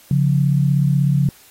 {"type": "tone pair together", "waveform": "sine", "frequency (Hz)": [140, 176.39], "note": ["C#3", "F3"], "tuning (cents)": [18, 18], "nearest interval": "major third", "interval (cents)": 400, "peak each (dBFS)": [-14, -19], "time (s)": [0.11, 1.29], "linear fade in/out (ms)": 2, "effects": ["white hiss -48 dBFS RMS until 1.5 s", "AAC 48 kbps"]}